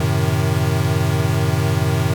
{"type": "chord", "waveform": "square", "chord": "F# diminished seventh", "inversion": "none", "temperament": "equal", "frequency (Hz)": [92.5, 110, 130.81, 155.56], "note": ["F#2", "A2", "C3", "Eb3"], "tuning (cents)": [0, 0, 0, 0], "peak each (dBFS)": -22, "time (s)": [0, 2.14], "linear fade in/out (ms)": 5, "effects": []}